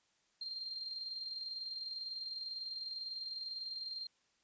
sine tone with tremolo, 4186 Hz, C8, in tune, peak -39 dBFS, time 0.41-4.07 s, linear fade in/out 5 ms, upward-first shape square, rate 20 Hz, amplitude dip 40%, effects white hiss -75 dBFS RMS until 4.43 s + resampled to 16000 Hz

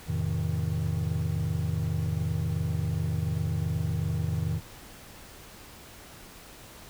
triangle chord, F dominant seventh, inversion none, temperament equal with one note detuned, 87.31 / 110 / 130.81 / 158.28 Hz, F2 / A2 / C3 / Eb3, 0 / 0 / 0 / +30 cents, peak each -29 / -31 / -33 / -28 dBFS, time 0.06-4.61 s, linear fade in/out 50 ms, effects pink hiss -48 dBFS RMS until 6.89 s

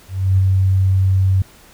sine tone with ADSR envelope, 95 Hz, F#2, 46 cents sharp, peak -9 dBFS, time 0.08-1.42 s, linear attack 300 ms, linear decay 23 ms, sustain -2 dB, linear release 3 ms, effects pink hiss -46 dBFS RMS until 1.73 s

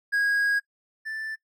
triangle tone pair in turn, 1644 / 1764 Hz, G#6 / A6, -18 / +4 cents, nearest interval minor second, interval 122 cents, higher second, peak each -19 / -29 dBFS, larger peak first, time 0.12-0.6 / 1.05-1.36 s, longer first, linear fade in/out 20 ms, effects noise-tail reverb RT60 0.1 s tail -20 dB re dry

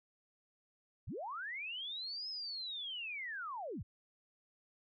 sine linear two-way sweep, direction up then down, 48.15 to 5200 to 48.15 Hz, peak -40 dBFS, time 1.07-3.83 s, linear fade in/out 10 ms, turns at 2.29 s, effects none

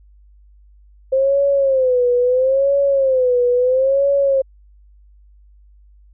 sine tone with vibrato, 523.3 Hz, C5, in tune, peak -12 dBFS, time 1.12-4.42 s, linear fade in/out 10 ms, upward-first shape sine, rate 0.75 Hz, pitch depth 120 cents each way, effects added 50 Hz sine -45 dBFS peak until 6.13 s

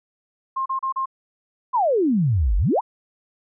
sine tone bursts, 1063 Hz, C6, 27 cents sharp, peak -21 dBFS, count 4, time 0.56-1.058 s, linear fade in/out 10 ms, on 99 ms, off 34 ms
sine exponential two-way sweep, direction down then up, 1078 to 43.65 to 1078 Hz, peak -16 dBFS, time 1.73-2.81 s, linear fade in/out 20 ms, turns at 2.57 s
effects none

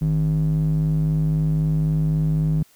square tone with band-pass filter, 51.91 Hz, G#1, in tune, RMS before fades -20 dBFS, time 0.01-2.63 s, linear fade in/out 5 ms, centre 160 Hz, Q 3.8, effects white hiss -56 dBFS RMS until 2.75 s

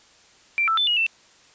sine tone with pitch steps, 2354 / 1324 / 3522 / 2892 / 2674 Hz, D7 / E6 / A7 / F#7 / E7, +3 / +7 / +1 / -40 / +24 cents, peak -18 dBFS, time 0.58-1.065 s, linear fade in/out 0 ms, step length 97 ms, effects white hiss -54 dBFS RMS until 1.54 s + resampled to 16000 Hz

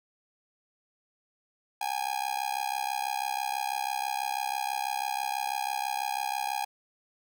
45% pulse tone with amplitude modulation, 821 Hz, G#5, 20 cents flat, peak -25 dBFS, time 1.81-6.65 s, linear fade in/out 5 ms, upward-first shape sine, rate 66.1 Hz, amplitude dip 100%, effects none

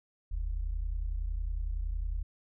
sine tone pair together, 40.83 / 71.7 Hz, E1 / D2, -16 / -41 cents, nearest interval minor seventh, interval 975 cents, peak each -31 / -38 dBFS, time 0.31-2.23 s, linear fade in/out 10 ms, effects none

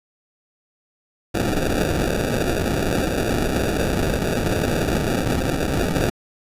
white noise with sample-and-hold, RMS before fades -21 dBFS, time 1.34-6.1 s, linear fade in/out 10 ms, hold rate 1050 Hz, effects resampled to 32000 Hz

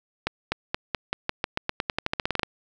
accelerating click train, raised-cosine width 0.3 ms, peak -8 dBFS, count 20, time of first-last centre 0.27-2.432 s, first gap 250 ms, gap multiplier 0.9, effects none

